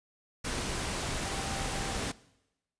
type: tone in noise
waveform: sine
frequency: 784 Hz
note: G5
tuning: in tune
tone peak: -42 dBFS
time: 1.25-1.97 s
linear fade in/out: 10 ms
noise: pink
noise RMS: -34 dBFS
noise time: 0.44-2.12 s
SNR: -11 dB
effects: noise-tail reverb RT60 0.9 s tail -20 dB re dry + resampled to 22050 Hz